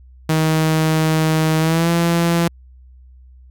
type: tone with pitch glide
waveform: sawtooth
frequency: 158.1 to 169.45 Hz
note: D#3 to E3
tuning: +28 to +48 cents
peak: -10 dBFS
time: 0.29-2.48 s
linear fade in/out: 5 ms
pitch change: +120 cents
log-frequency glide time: 1.59-1.9 s
effects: added 63 Hz sine -41 dBFS peak until 3.5 s